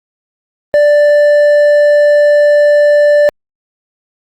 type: tone with hard clipping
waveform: sine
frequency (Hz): 588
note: D5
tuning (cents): +2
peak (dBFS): -6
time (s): 0.74-3.29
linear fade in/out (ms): 0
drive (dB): 5
effects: Opus 32 kbps